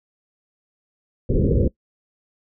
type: low-pass noise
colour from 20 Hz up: pink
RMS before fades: -18 dBFS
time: 1.29-1.68 s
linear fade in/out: 5 ms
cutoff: 530 Hz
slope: 96 dB/octave
effects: noise-tail reverb RT60 0.1 s tail -21 dB re dry